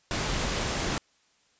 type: noise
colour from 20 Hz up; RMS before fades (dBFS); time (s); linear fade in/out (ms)
pink; -29; 0.11-0.98; 0
effects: white hiss -66 dBFS RMS until 1.59 s + resampled to 16000 Hz